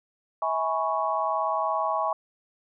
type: chord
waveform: sine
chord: C# minor seventh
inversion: first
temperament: equal with one note detuned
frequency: 647.2 / 830.6 / 987.8 / 1108.7 Hz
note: E5 / G#5 / B5 / C#6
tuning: -32 / 0 / 0 / 0 cents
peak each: -29 / -29 / -31 / -28 dBFS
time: 0.42-2.13 s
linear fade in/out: 2 ms
effects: none